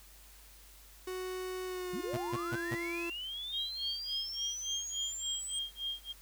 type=tone with pitch glide; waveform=45% pulse; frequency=370 to 341.3 Hz; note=F#4 to F4; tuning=0 to -40 cents; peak=-37 dBFS; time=1.07-3.1 s; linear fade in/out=5 ms; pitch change=-140 cents; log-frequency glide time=1.65-2.54 s
type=linear sweep; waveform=sine; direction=up; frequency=153.3 to 8210 Hz; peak=-38 dBFS; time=1.93-5.59 s; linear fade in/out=5 ms
type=tone bursts; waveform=sawtooth; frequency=121.2 Hz; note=B2; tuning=32 cents flat; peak=-30 dBFS; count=4; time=2.13-2.752 s; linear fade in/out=10 ms; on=43 ms; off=150 ms
type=tone with tremolo; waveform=sine; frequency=3219 Hz; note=G7; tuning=45 cents sharp; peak=-33 dBFS; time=3.52-6.13 s; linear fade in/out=20 ms; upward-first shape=sine; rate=3.5 Hz; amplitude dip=100%
effects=added 50 Hz sine -57 dBFS peak until 6.21 s + white hiss -58 dBFS RMS until 6.21 s